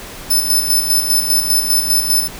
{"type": "tone with tremolo", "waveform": "10% pulse", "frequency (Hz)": 5274, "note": "E8", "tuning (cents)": 0, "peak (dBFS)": -5, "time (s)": [0.3, 2.28], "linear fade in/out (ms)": 10, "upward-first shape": "square", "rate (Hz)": 5, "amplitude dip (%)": 50, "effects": ["pink hiss -32 dBFS RMS until 2.39 s"]}